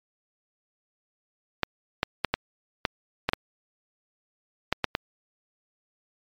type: clicks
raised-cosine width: 0.3 ms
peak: -6 dBFS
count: 10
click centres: 1.633 / 2.031 / 2.247 / 2.34 / 2.852 / 3.29 / 3.334 / 4.726 / 4.843 / 4.951 s
effects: MP3 96 kbps